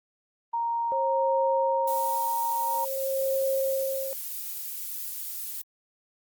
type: tone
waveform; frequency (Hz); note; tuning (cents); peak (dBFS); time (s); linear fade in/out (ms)
sine; 932.3; A#5; 0; -25; 0.53-2.85; 10
type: tone with tremolo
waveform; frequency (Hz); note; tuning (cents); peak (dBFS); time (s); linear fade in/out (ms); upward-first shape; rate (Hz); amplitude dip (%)
sine; 537; C5; +45; -23; 0.92-4.13; 0; sine; 0.49; 95
type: noise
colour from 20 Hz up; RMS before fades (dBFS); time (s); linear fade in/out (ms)
violet; -35; 1.87-5.62; 10
effects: Opus 32 kbps